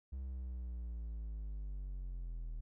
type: linear sweep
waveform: triangle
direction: down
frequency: 66.8 to 38.89 Hz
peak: -38 dBFS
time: 0.12-2.61 s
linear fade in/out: 10 ms
effects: none